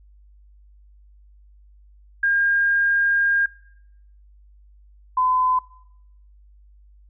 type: tone pair in turn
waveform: sine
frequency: 1613 / 1016.1 Hz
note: G6 / B5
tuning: +49 / +49 cents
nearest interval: minor sixth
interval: 800 cents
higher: first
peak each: -16 dBFS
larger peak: neither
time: 2.23-3.46 / 5.17-5.59 s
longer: first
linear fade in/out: 5 ms
effects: noise-tail reverb RT60 0.8 s tail -22 dB re dry + added 50 Hz sine -48 dBFS peak until 7.09 s